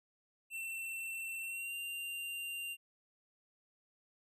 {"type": "tone with pitch glide", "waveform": "square", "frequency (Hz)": [2693, 2782], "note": ["E7", "F7"], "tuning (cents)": [36, -7], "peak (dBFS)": -40, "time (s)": [0.5, 2.77], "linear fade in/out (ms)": 50, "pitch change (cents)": 57, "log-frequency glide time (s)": [1.42, 1.75], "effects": []}